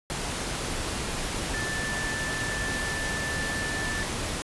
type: tone in noise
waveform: sine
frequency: 1760 Hz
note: A6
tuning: in tune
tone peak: -31 dBFS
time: 1.54-4.03 s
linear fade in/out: 0 ms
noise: pink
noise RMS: -31 dBFS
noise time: 0.1-4.42 s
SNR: -3 dB
effects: resampled to 24000 Hz